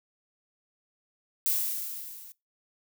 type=noise with level ramp; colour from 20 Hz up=violet; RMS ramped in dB=-25 to -48 dBFS; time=1.46-2.32 s; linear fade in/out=0 ms; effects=noise-tail reverb RT60 0.2 s tail -21 dB re dry